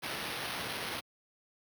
violet noise with sample-and-hold, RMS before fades -38 dBFS, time 0.02-1.01 s, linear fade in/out 20 ms, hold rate 7350 Hz, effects high-pass 80 Hz 12 dB/octave

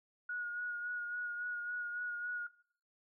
sine tone with vibrato, 1446 Hz, F#6, 40 cents flat, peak -37 dBFS, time 0.29-2.47 s, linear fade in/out 5 ms, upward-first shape sine, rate 3.6 Hz, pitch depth 21 cents each way, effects noise-tail reverb RT60 0.6 s tail -21 dB re dry

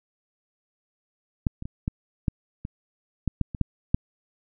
clicks, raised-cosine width 5 ms, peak -9 / -22 / -21 / -13 / -10 / -20 / -11 / -10 / -20 / -9 / -6 dBFS, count 11, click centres 1.468 / 1.624 / 1.655 / 1.879 / 2.282 / 2.651 / 3.277 / 3.413 / 3.548 / 3.613 / 3.945 s, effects none

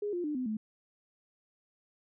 sine tone with pitch steps, 413.2 / 351.5 / 299 / 254.4 / 216.4 Hz, G#4 / F4 / D4 / C4 / A3, -9 / +11 / +31 / -48 / -29 cents, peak -31 dBFS, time 0.02-0.57 s, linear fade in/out 5 ms, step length 110 ms, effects none

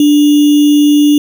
sine tone with sample-and-hold, 293.7 Hz, D4, in tune, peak -4 dBFS, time 0-1.18 s, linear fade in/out 2 ms, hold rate 3150 Hz, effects none

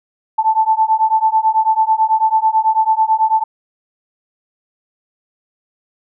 sine beating tone pair, 875 / 884.1 Hz, A5 / A5, -10 / +8 cents, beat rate 9.1 Hz, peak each -14 dBFS, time 0.38-3.44 s, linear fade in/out 10 ms, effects none

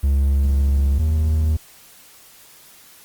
triangle tone pair in turn, 69.3 / 78 Hz, C#2 / D#2, 0 / +5 cents, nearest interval major second, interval 205 cents, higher second, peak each -12 / -13 dBFS, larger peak first, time 0.03-0.99 / 0.99-1.57 s, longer first, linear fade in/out 10 ms, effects white hiss -47 dBFS RMS until 3.04 s + Opus 32 kbps

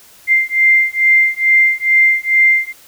sine beating tone pair, 2093 / 2095.3 Hz, C7 / C7, 0 / +2 cents, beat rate 2.3 Hz, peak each -12 dBFS, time 0.27-2.73 s, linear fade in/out 50 ms, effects white hiss -44 dBFS RMS until 2.87 s

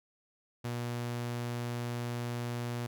sawtooth tone, 120 Hz, B2, 49 cents flat, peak -30 dBFS, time 0.64-2.87 s, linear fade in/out 10 ms, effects none

